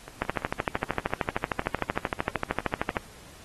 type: two click trains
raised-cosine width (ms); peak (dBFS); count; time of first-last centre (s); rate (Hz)
0.5; -24 / -10; 13 / 37; 0.08-2.131 / 0.22-2.968; 5.85 / 13.1
effects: pink hiss -50 dBFS RMS until 3.44 s + AAC 32 kbps